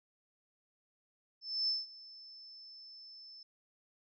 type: tone with ADSR envelope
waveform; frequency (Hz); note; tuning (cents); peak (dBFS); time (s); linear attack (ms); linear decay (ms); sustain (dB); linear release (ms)
sine; 5274; E8; 0; -29; 1.41-3.43; 270; 180; -21; 3
effects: none